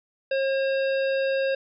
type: harmonic tone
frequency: 539 Hz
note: C#5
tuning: 49 cents flat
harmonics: 1 / 3 / 5 / 7 / 9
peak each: -22 / -32 / -35 / -41 / -45 dBFS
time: 0.31-1.55 s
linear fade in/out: 5 ms
effects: none